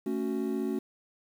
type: chord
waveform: triangle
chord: F# minor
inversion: first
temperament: just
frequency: 222 / 277.5 / 370 Hz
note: A3 / C#4 / F#4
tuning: +16 / +2 / 0 cents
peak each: -31 dBFS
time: 0.06-0.79 s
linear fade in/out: 5 ms
effects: 9-bit

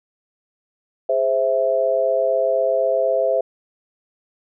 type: chord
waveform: sine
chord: Ab augmented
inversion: none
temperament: equal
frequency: 415.3 / 523.3 / 659.3 Hz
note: Ab4 / C5 / E5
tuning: 0 / 0 / 0 cents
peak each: -25 / -19 / -19 dBFS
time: 1.09-3.41 s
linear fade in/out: 5 ms
effects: none

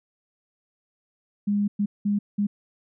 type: tone bursts at uneven times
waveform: sine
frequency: 204.4 Hz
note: G#3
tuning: 27 cents flat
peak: -20 dBFS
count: 4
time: 1.47-1.68 / 1.79-1.86 / 2.05-2.19 / 2.38-2.47 s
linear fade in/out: 10 ms
effects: none

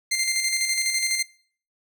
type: tone with tremolo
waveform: 15% pulse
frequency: 2093 Hz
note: C7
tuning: in tune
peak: -14 dBFS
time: 0.11-1.23 s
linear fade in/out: 10 ms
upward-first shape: square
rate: 12 Hz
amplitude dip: 40%
effects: noise-tail reverb RT60 0.5 s tail -22 dB re dry

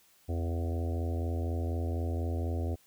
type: harmonic tone with a mistuned harmonic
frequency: 84.1 Hz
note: E2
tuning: 35 cents sharp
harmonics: 1 / 3 / 4 / 5 / 6 / 7 / 8 / 9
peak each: -30 / -40 / -42 / -44 / -46 / -47 / -48 / -49 dBFS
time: 0.28-2.76 s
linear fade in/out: 20 ms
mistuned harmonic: 9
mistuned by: -32 cents
effects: white hiss -64 dBFS RMS until 2.86 s

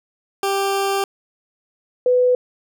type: tone pair in turn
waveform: 20% pulse / sine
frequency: 393.4 / 498.4 Hz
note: G4 / B4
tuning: +6 / +16 cents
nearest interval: major third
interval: 410 cents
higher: second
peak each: -13 / -12 dBFS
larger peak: second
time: 0.43-1.04 / 2.06-2.35 s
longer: first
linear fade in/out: 2 ms
effects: none

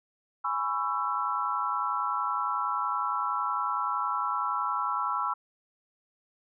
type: chord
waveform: sine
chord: C# minor seventh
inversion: second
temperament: just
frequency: 831.5 / 997.9 / 1108.7 / 1330.5 Hz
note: G#5 / B5 / C#6 / E6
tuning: +2 / +18 / 0 / +16 cents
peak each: -36 / -32 / -33 / -30 dBFS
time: 0.44-5.34 s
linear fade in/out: 10 ms
effects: none

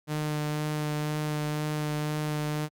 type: tone with vibrato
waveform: sawtooth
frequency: 151 Hz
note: D3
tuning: 48 cents sharp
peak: -24 dBFS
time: 0.07-2.69 s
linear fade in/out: 50 ms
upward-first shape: sine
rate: 2 Hz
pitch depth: 12 cents each way
effects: Opus 48 kbps

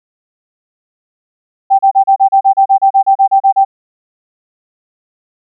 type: tone bursts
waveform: sine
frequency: 781 Hz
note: G5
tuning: 7 cents flat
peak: -4 dBFS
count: 16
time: 1.7-3.65 s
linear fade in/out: 20 ms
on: 90 ms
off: 34 ms
effects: none

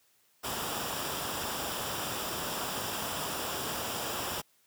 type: noise with comb filter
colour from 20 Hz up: pink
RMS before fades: -35 dBFS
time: 0.43-4.42 s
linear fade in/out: 20 ms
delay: 0.47 ms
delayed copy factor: -0.55
effects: white hiss -68 dBFS RMS until 4.66 s + high-pass 80 Hz 12 dB/octave

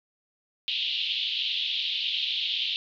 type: band-pass noise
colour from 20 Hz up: pink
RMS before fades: -29 dBFS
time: 0.68-2.76 s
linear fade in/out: 0 ms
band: 2900 to 3800 Hz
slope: 48 dB/octave
effects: none

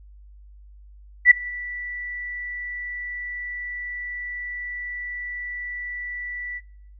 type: tone with ADSR envelope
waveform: sine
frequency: 1964 Hz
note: B6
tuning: 10 cents flat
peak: -5 dBFS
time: 1.25-6.61 s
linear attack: 59 ms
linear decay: 8 ms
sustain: -24 dB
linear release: 42 ms
effects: noise-tail reverb RT60 0.6 s tail -17 dB re dry + added 50 Hz sine -44 dBFS peak until 6.99 s

